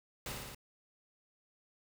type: noise with echo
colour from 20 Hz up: pink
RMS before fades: -41 dBFS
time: 0.26-0.32 s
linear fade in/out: 2 ms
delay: 57 ms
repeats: 4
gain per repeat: -2 dB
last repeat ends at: 0.548 s
effects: none